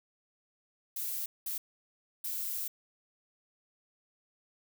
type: noise bursts at uneven times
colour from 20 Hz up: violet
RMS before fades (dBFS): -36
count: 3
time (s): 0.96-1.26 / 1.46-1.58 / 2.24-2.68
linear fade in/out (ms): 5
effects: none